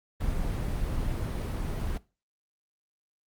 brown noise, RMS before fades -30 dBFS, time 0.2-1.98 s, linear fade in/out 10 ms, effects noise-tail reverb RT60 0.3 s tail -20 dB re dry + Opus 24 kbps

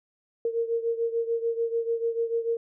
sine beating tone pair, 460.2 / 467 Hz, A#4 / A#4, -22 / +3 cents, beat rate 6.8 Hz, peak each -26 / -30 dBFS, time 0.45-2.57 s, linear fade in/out 2 ms, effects none

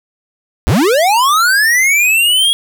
square linear sweep, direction up, 46.25 to 3322 Hz, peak -9 dBFS, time 0.67-2.53 s, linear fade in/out 0 ms, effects none

